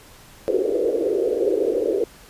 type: band-pass noise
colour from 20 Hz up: pink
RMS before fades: -21 dBFS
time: 0.48-2.04 s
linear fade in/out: 0 ms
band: 360 to 500 Hz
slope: 48 dB/octave
effects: pink hiss -47 dBFS RMS until 2.29 s + resampled to 32000 Hz